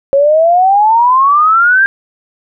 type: exponential sweep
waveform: sine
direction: up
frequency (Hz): 544 to 1617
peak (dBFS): -5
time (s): 0.13-1.86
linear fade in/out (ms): 0
effects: none